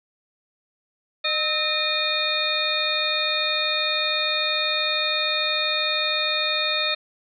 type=harmonic tone with a mistuned harmonic; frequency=611 Hz; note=D#5; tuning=32 cents flat; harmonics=1 / 2 / 3 / 4 / 6 / 7; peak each=-30 / -31 / -31 / -27 / -25 / -28 dBFS; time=1.24-6.95 s; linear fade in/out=10 ms; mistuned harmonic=2; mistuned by=+89 cents; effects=none